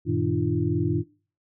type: tone cluster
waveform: sine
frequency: 97.3 / 118.2 / 157.9 / 297.6 / 342.3 Hz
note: G2 / A#2 / D#3 / D4 / F4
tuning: -12 / +24 / +26 / +23 / -35 cents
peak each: -28 dBFS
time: 0.05-1.04 s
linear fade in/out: 50 ms
effects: noise-tail reverb RT60 0.4 s tail -22 dB re dry